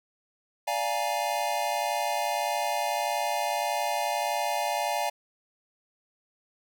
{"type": "chord", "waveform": "square", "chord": "Bb dominant seventh", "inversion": "first", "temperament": "equal", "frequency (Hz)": [587.3, 698.5, 830.6, 932.3], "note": ["D5", "F5", "Ab5", "Bb5"], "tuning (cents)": [0, 0, 0, 0], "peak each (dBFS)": [-34, -32, -31, -35], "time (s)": [0.67, 5.1], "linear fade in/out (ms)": 10, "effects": []}